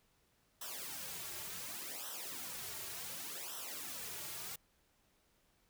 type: noise with flanger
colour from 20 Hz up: white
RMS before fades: -45 dBFS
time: 0.61-4.56 s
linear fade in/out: 5 ms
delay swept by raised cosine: 0.43 to 4.03 ms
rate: 0.68 Hz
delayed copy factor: -0.85
effects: pink hiss -74 dBFS RMS until 5.69 s